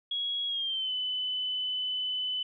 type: tone with pitch glide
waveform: sine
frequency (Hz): 3322 to 3011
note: G#7 to F#7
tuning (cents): 0 to +30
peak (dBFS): -29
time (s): 0.11-2.43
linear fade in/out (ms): 5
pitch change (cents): -170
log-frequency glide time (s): 0.47-0.93
effects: none